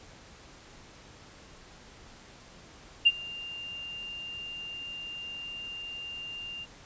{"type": "tone with ADSR envelope", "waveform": "sine", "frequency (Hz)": 2794, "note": "F7", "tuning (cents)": 0, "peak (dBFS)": -14, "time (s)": [3.05, 6.66], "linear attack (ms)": 18, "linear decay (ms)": 40, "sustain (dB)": -23, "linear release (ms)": 32, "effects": ["pink hiss -52 dBFS RMS until 6.85 s", "resampled to 16000 Hz"]}